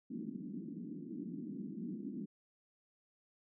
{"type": "band-pass noise", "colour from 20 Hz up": "pink", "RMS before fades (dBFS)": -44, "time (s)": [0.1, 2.26], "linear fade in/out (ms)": 10, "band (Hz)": [180, 320], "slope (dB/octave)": 48, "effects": []}